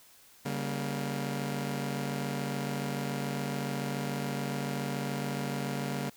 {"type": "chord", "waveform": "sawtooth", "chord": "G diminished", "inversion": "second", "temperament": "just", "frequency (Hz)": [141.12, 196, 235.2], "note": ["Db3", "G3", "Bb3"], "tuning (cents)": [31, 0, 16], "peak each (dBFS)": [-31, -34, -33], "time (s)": [0.45, 6.1], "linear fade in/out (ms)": 10, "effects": ["white hiss -58 dBFS RMS until 6.16 s"]}